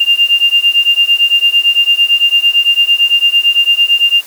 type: beating tone pair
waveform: sine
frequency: 2794 / 2802.9 Hz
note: F7 / F7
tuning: 0 / +6 cents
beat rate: 8.9 Hz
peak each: -10 dBFS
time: 0-4.22 s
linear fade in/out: 10 ms
effects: white hiss -35 dBFS RMS until 4.26 s + high-pass 300 Hz 12 dB/octave